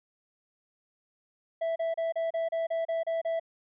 triangle tone bursts, 659.3 Hz, E5, in tune, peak -25 dBFS, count 10, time 1.61-3.398 s, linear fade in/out 10 ms, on 150 ms, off 32 ms, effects resampled to 8000 Hz

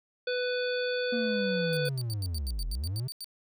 harmonic tone, 496.7 Hz, B4, 10 cents sharp, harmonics 1 / 3 / 5 / 7 / 9, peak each -29 / -35 / -41 / -40 / -40 dBFS, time 0.27-1.89 s, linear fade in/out 5 ms
triangle linear two-way sweep, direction down then up, 238.6 to 38.89 to 135 Hz, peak -28 dBFS, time 1.12-3.08 s, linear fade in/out 10 ms, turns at 2.67 s
sawtooth tone bursts, 4596 Hz, D8, 38 cents flat, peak -34 dBFS, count 13, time 1.73-3.244 s, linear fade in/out 0 ms, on 38 ms, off 85 ms
effects none

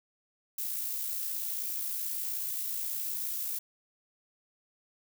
violet noise with amplitude modulation, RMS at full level -33 dBFS, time 0.58-3.59 s, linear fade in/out 5 ms, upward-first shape sine, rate 58.8 Hz, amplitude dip 35%, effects none

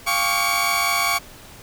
sawtooth tone cluster, 699 / 803 / 1110 / 1185 / 2265 Hz, F5 / G5 / C#6 / D6 / C#7, +1 / +41 / +2 / +15 / +37 cents, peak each -23 / -26 / -19 / -26 / -19 dBFS, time 0.06-1.19 s, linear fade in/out 20 ms, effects pink hiss -43 dBFS RMS until 1.62 s

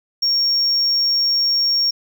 triangle tone, 5540 Hz, F8, 15 cents flat, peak -12 dBFS, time 0.22-1.91 s, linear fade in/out 10 ms, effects tanh soft clip ceiling -11 dBFS + 9-bit

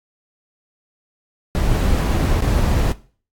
brown noise with dropouts, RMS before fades -17 dBFS, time 1.55-2.92 s, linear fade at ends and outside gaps 0 ms, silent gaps 2.407-2.423 s, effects noise-tail reverb RT60 0.4 s tail -17 dB re dry + AAC 64 kbps

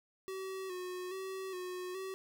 square tone with vibrato, 372.3 Hz, F#4, 11 cents sharp, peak -40 dBFS, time 0.28-2.14 s, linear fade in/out 0 ms, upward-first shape square, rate 1.2 Hz, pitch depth 40 cents each way, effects none

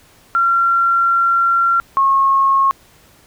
sine tone pair in turn, 1370 / 1087.4 Hz, F6 / C#6, -34 / -34 cents, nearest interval major third, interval 400 cents, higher first, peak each -11 / -10 dBFS, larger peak second, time 0.35-1.8 / 1.97-2.71 s, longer first, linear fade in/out 0 ms, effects pink hiss -49 dBFS RMS until 3.26 s

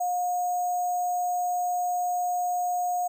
sine tone with sample-and-hold, 716 Hz, F5, 43 cents sharp, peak -24 dBFS, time 0-3.08 s, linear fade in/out 10 ms, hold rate 7350 Hz, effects none

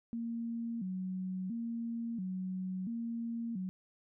sine tone with vibrato, 207.7 Hz, G#3, in tune, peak -35 dBFS, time 0.13-3.69 s, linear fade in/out 0 ms, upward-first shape square, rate 0.73 Hz, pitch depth 190 cents each way, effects none

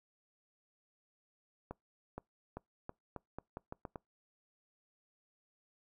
accelerating click train, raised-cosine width 1 ms, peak -28 dBFS, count 10, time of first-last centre 1.71-3.958 s, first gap 470 ms, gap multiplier 0.83, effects noise-tail reverb RT60 0.2 s tail -26 dB re dry

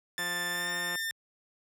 sawtooth tone with pitch glide, 1770 to 1798.9 Hz, A6 to A6, +10 to +38 cents, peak -28 dBFS, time 0.18-1.11 s, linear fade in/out 0 ms, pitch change +28 cents, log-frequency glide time 0.5-0.68 s
click train, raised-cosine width 0.5 ms, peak -25 dBFS, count 135, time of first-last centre 0.19-0.956 s, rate 175 Hz
effects high-pass 60 Hz 12 dB/octave

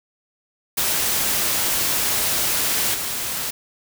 white noise with level steps, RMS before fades -21 / -26 dBFS, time 0.77-3.51 s, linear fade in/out 10 ms, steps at 2.94 s, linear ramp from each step 5 ms, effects none

